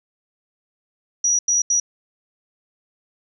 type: tone bursts at uneven times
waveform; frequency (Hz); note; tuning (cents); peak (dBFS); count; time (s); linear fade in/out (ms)
sine; 5810; F#8; -32; -15; 3; 1.24-1.39 / 1.48-1.62 / 1.7-1.8; 5
effects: none